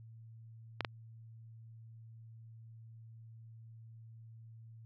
clicks, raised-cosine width 0.3 ms, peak -17 dBFS, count 2, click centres 0.807 / 0.848 s, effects added 113 Hz sine -51 dBFS peak until 4.85 s + low-pass 5000 Hz 12 dB/octave

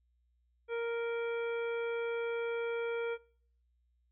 harmonic tone, 466.2 Hz, A#4, in tune, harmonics 1 / 2 / 3 / 4 / 5 / 7, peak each -33 / -47 / -44 / -55 / -46 / -56 dBFS, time 0.68-3.18 s, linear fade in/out 50 ms, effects noise-tail reverb RT60 0.6 s tail -24 dB re dry + added 60 Hz sine -70 dBFS peak until 4.11 s

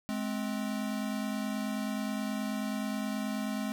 square tone pair together, 211.1 / 260.5 Hz, G#3 / C4, +29 / -7 cents, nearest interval major third, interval 364 cents, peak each -34 / -37 dBFS, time 0.09-3.72 s, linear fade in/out 0 ms, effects none

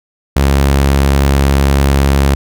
sawtooth tone, 69.1 Hz, C#2, 5 cents flat, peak -4 dBFS, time 0.36-2.35 s, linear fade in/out 5 ms, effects none

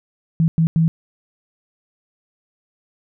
sine tone bursts at uneven times, 162.8 Hz, E3, 21 cents flat, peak -12 dBFS, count 3, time 0.4-0.48 / 0.58-0.67 / 0.76-0.88 s, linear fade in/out 0 ms, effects none

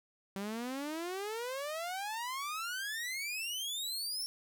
sawtooth exponential sweep, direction up, 191.7 to 5490 Hz, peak -33 dBFS, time 0.36-4.26 s, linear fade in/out 0 ms, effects none

